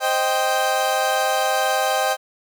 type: chord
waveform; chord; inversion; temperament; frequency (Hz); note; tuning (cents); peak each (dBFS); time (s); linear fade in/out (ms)
30% pulse; C minor; none; equal; 523.3 / 622.3 / 784; C5 / Eb5 / G5; 0 / 0 / 0; -22 / -21 / -18; 0-2.17; 50
effects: none